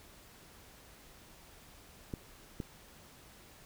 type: clicks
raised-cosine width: 3 ms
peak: -24 dBFS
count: 2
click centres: 2.138 / 2.602 s
effects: pink hiss -57 dBFS RMS until 3.65 s